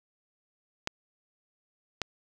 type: clicks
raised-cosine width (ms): 0.2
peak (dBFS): -12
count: 2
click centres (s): 0.874 / 2.017
effects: none